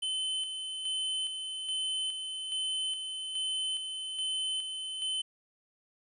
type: tone with tremolo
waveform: square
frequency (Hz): 3054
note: G7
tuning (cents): -46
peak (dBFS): -31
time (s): 0.02-5.22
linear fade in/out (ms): 10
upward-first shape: square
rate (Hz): 1.2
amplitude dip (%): 45
effects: resampled to 24000 Hz + 11-bit